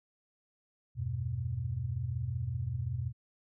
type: chord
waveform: sine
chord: E minor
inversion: none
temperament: equal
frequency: 82.41 / 98 / 123.47 Hz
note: E2 / G2 / B2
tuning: 0 / 0 / 0 cents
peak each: -39 / -38 / -34 dBFS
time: 0.95-3.13 s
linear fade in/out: 50 ms
effects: none